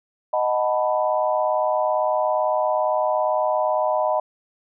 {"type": "chord", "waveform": "sine", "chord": "B dominant seventh", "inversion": "first", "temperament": "equal", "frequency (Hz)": [622.3, 740, 880, 987.8], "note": ["D#5", "F#5", "A5", "B5"], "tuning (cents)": [0, 0, 0, 0], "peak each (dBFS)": [-21, -25, -27, -25], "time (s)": [0.33, 4.2], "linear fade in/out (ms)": 5, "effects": []}